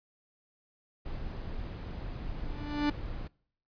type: noise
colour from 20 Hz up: brown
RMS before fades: -38 dBFS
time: 1.05-3.28 s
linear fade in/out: 10 ms
type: tone with exponential growth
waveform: 45% pulse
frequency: 293.7 Hz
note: D4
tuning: in tune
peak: -24 dBFS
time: 2.3-2.9 s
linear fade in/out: 5 ms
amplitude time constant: 130 ms
effects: noise-tail reverb RT60 0.6 s tail -24 dB re dry + resampled to 11025 Hz